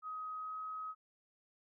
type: tone with pitch glide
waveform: sine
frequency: 1261 to 1269 Hz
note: D#6 to D#6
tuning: +23 to +34 cents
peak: -40 dBFS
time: 0.02-0.95 s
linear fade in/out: 50 ms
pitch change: +11 cents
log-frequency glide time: 0.36-0.57 s
effects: none